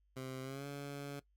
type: tone with pitch glide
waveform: 15% pulse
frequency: 130.81 to 141.83 Hz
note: C3 to C#3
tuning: 0 to +40 cents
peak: -36 dBFS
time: 0.16-1.2 s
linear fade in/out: 10 ms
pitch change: +140 cents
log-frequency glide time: 0.42-0.66 s
effects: noise-tail reverb RT60 0.1 s tail -18 dB re dry + added 50 Hz sine -70 dBFS peak until 1.36 s